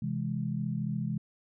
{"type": "chord", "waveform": "sine", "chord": "C augmented", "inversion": "none", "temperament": "equal with one note detuned", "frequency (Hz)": [130.81, 164.81, 208.3], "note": ["C3", "E3", "G#3"], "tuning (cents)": [0, 0, 5], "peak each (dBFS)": -34, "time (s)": [0.02, 1.18], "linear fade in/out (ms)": 5, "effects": []}